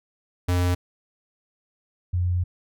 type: tone pair in turn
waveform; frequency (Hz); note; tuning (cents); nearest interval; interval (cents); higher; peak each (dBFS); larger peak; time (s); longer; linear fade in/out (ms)
square / sine; 89.1 / 89.1; F2 / F2; +35 / +35; unison; 0; neither; -20; neither; 0.48-0.75 / 2.13-2.44; second; 10
effects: none